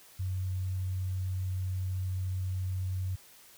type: tone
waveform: sine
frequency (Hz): 93.1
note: F#2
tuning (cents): +11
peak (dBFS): -30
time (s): 0.19-3.16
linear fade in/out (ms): 10
effects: white hiss -56 dBFS RMS until 3.57 s